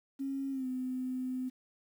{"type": "tone with pitch glide", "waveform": "sine", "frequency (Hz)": [272.4, 255.6], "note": ["C#4", "C4"], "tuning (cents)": [-30, -40], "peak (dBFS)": -33, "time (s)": [0.19, 1.5], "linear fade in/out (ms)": 20, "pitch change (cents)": -110, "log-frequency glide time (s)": [0.51, 0.67], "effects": ["10-bit"]}